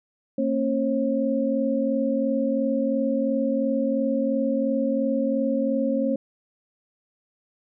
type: tone cluster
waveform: sine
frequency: 229.3 / 272.2 / 539 Hz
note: A#3 / C#4 / C#5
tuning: -28 / -31 / -49 cents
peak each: -25 dBFS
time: 0.38-6.16 s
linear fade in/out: 5 ms
effects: none